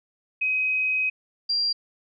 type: tone pair in turn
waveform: sine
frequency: 2526 / 4753 Hz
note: D#7 / D8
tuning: +26 / +20 cents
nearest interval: major seventh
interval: 1094 cents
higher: second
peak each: -21 dBFS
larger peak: neither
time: 0.41-1.1 / 1.49-1.73 s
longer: first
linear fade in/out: 10 ms
effects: none